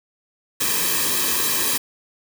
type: noise with comb filter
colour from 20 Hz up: white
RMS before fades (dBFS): -21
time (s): 0.6-1.78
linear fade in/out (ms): 10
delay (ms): 1.4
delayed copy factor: -0.9
effects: none